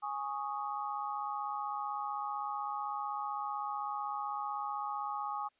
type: chord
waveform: sine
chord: Ab suspended fourth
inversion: none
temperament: equal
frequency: 830.6 / 1108.7 / 1244.5 Hz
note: Ab5 / Db6 / Eb6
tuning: 0 / 0 / 0 cents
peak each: -38 / -40 / -40 dBFS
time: 0.02-5.49 s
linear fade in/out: 20 ms
effects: white hiss -74 dBFS RMS until 5.59 s + resampled to 8000 Hz